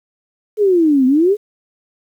sine exponential two-way sweep, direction down then up, 435.3 to 250.8 to 435.3 Hz, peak -9 dBFS, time 0.57-1.37 s, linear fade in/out 50 ms, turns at 1.06 s, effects 8-bit

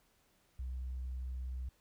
sine tone, 63.6 Hz, C2, 48 cents flat, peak -36 dBFS, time 0.59-1.69 s, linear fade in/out 5 ms, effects tanh soft clip ceiling -35 dBFS + pink hiss -72 dBFS RMS until 1.8 s

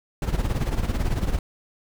brown noise with tremolo, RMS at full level -21 dBFS, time 0.22-1.39 s, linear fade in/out 2 ms, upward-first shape sine, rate 18 Hz, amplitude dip 70%, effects none

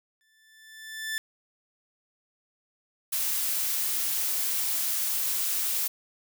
sawtooth tone with exponential growth, 1760 Hz, A6, in tune, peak -24 dBFS, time 0.21-1.18 s, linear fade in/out 0 ms, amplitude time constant 210 ms
blue noise, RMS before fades -28 dBFS, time 3.12-5.88 s, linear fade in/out 10 ms
effects none

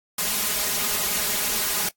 white noise with comb filter, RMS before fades -24 dBFS, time 0.18-1.89 s, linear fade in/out 5 ms, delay 4.8 ms, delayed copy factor +0.85, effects noise-tail reverb RT60 0.1 s tail -21 dB re dry + AAC 64 kbps

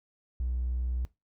triangle tone, 61.74 Hz, B1, in tune, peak -25 dBFS, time 0.4-1.05 s, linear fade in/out 0 ms, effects noise-tail reverb RT60 0.2 s tail -20 dB re dry + tanh soft clip ceiling -24 dBFS

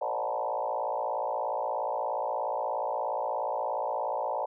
sine tone with frequency modulation, 735 Hz, F#5, 12 cents flat, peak -28 dBFS, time 0.01-4.46 s, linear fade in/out 10 ms, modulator 56.9 Hz, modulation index 3.9, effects none

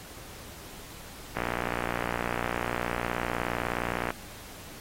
click train, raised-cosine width 0.5 ms, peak -14 dBFS, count 164, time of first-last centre 1.37-4.105 s, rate 59.6 Hz, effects pink hiss -46 dBFS RMS until 4.8 s + AAC 48 kbps

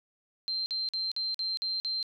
sine tone bursts, 4140 Hz, C8, 19 cents flat, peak -29 dBFS, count 7, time 0.48-2.028 s, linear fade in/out 0 ms, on 180 ms, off 48 ms, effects none

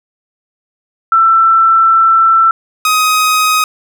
sine / sawtooth tone pair in turn, 1336 / 1257 Hz, E6 / D#6, +23 / +17 cents, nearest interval minor second, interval 106 cents, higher first, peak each -5 dBFS, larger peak neither, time 1.12-2.51 / 2.85-3.64 s, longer first, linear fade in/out 2 ms, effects none

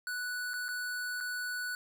square tone with dropouts, 1480 Hz, F#6, in tune, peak -35 dBFS, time 0.07-1.75 s, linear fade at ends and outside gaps 1 ms, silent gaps 0.535-0.539 / 0.683-0.688 / 1.204-1.208 s, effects none

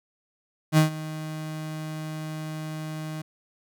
35% pulse tone with ADSR envelope, 156 Hz, D#3, 5 cents sharp, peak -12 dBFS, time 0.72-3.22 s, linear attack 56 ms, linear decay 120 ms, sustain -18 dB, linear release 8 ms, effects none

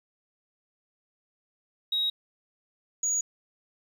sine tone pair in turn, 3800 / 6771 Hz, A#7 / G#8, +33 / +33 cents, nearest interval minor seventh, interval 1000 cents, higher second, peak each -23 dBFS, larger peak neither, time 1.92-2.1 / 3.03-3.21 s, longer neither, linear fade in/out 5 ms, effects tanh soft clip ceiling -20 dBFS + 10-bit

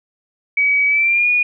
sine tone with pitch glide, 2273 to 2450 Hz, C#7 to D#7, +43 to -27 cents, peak -12 dBFS, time 0.57-1.43 s, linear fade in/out 5 ms, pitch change +130 cents, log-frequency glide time 0.87-1.29 s, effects none

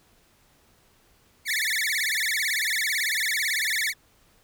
sawtooth tone with vibrato, 1980 Hz, B6, 4 cents sharp, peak -20 dBFS, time 1.45-3.94 s, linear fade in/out 50 ms, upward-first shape sine, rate 18 Hz, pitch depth 250 cents each way, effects pink hiss -61 dBFS RMS until 4.43 s

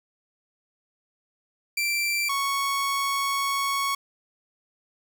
sawtooth tone pair in turn, 2349 / 1108.6 Hz, D7 / C#6, 0 / 0 cents, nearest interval octave + minor second, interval 1300 cents, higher first, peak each -20 dBFS, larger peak neither, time 1.77-2.29 / 2.29-3.95 s, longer second, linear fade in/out 5 ms, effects none

